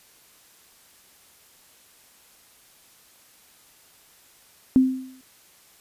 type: tone with exponential decay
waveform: sine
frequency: 260 Hz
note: C4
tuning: 11 cents flat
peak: -10 dBFS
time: 4.76-5.21 s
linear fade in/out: 0 ms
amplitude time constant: 96 ms
effects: white hiss -55 dBFS RMS until 5.8 s + resampled to 32000 Hz